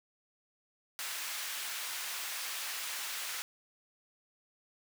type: high-pass noise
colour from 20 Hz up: pink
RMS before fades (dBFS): -39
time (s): 0.99-3.42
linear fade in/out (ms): 0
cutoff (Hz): 1500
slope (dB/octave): 12
effects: none